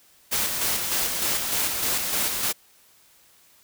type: noise with tremolo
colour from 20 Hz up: white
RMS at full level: -24 dBFS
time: 0.31-2.53 s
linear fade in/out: 20 ms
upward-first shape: square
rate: 3.3 Hz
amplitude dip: 35%
effects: white hiss -57 dBFS RMS until 3.63 s